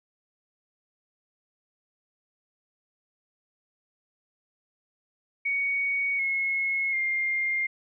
sine tone with pitch steps, 2236 / 2174 / 2113 Hz, C#7 / C#7 / C7, +14 / -34 / +16 cents, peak -24 dBFS, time 5.45-7.67 s, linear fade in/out 10 ms, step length 740 ms, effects none

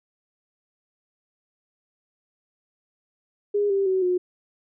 sine tone with pitch steps, 410 / 393.1 / 376.8 / 361.3 Hz, G#4 / G4 / F#4 / F#4, -22 / +5 / +32 / -41 cents, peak -19 dBFS, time 3.54-4.18 s, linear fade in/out 10 ms, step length 160 ms, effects none

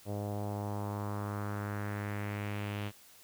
sawtooth tone with low-pass filter sweep, 102.8 Hz, G#2, 17 cents flat, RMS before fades -37 dBFS, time 0.05-2.92 s, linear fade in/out 50 ms, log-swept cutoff 610 to 3100 Hz, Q 2.4, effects white hiss -58 dBFS RMS until 3.23 s

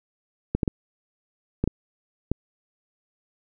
clicks, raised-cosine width 3 ms, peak -9 dBFS, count 6, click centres 0.55 / 0.632 / 0.678 / 1.64 / 1.676 / 2.316 s, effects none

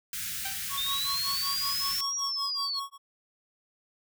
white band-stop noise, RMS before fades -35 dBFS, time 0.13-2.01 s, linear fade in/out 2 ms, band 210 to 1400 Hz, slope 48 dB/octave
10% pulse tone with exponential decay, 779 Hz, G5, 11 cents flat, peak -24 dBFS, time 0.45-0.68 s, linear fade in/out 5 ms, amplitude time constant 50 ms
square tone with tremolo, 1108.7 Hz, C#6, in tune, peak -33 dBFS, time 0.69-2.98 s, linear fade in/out 50 ms, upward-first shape sine, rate 5.3 Hz, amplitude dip 100%
sine linear two-way sweep, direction up then down, 3573 to 5700 to 4269 Hz, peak -29 dBFS, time 0.77-2.8 s, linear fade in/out 10 ms, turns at 2.17 s
effects none

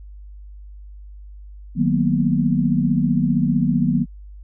sine chord, B major seventh, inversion first, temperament just, 154.34 / 185.21 / 231.5 / 246.9 Hz, D#3 / F#3 / A#3 / B3, -14 / +2 / -12 / 0 cents, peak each -21 dBFS, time 1.75-4.06 s, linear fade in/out 50 ms, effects added 50 Hz sine -36 dBFS peak until 4.43 s

